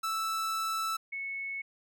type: tone pair in turn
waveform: 45% pulse / sine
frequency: 1318.5 / 2203 Hz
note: E6 / C#7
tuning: 0 / -11 cents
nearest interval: major sixth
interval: 889 cents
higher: second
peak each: -30 / -34 dBFS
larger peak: first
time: 0.03-0.97 / 1.12-1.62 s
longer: first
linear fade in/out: 10 ms
effects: none